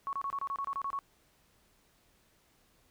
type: tone bursts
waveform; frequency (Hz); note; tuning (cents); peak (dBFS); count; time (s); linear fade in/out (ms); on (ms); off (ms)
sine; 1108.7; C#6; 0; -32; 11; 0.07-0.989; 0; 59; 27
effects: pink hiss -68 dBFS RMS until 2.9 s